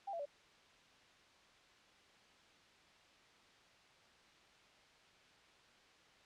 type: tone with pitch steps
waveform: sine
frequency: 794 / 675.4 / 574.6 Hz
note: G5 / E5 / D5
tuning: +22 / +42 / -38 cents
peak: -40 dBFS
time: 0.07-0.256 s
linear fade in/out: 10 ms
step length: 62 ms
effects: white hiss -65 dBFS RMS until 6.25 s + low-pass 4000 Hz 12 dB/octave